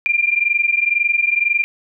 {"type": "tone pair together", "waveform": "sine", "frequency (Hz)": [2379, 2401], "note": ["D7", "D7"], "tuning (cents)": [22, 38], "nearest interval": "unison", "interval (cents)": 16, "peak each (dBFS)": -17, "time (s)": [0.06, 1.64], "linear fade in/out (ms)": 0, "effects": []}